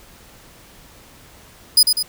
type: tone with echo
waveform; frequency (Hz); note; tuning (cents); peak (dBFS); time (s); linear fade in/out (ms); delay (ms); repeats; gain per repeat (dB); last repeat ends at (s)
sawtooth; 4978; D#8; 0; -5; 1.77-1.83; 5; 99; 2; -5; 2.028
effects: pink hiss -46 dBFS RMS until 2.08 s